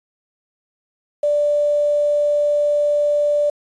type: tone with quantisation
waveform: sine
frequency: 587.3 Hz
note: D5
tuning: in tune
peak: -14 dBFS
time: 1.23-3.5 s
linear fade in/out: 5 ms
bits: 7
effects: resampled to 22050 Hz